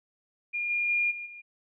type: tone with level steps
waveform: sine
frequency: 2416 Hz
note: D7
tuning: 48 cents sharp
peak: -28 / -25 / -23 / -35 / -42 dBFS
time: 0.53-1.42 s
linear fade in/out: 20 ms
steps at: 0.69 / 0.88 / 1.1 / 1.25 s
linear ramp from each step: 20 ms
effects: none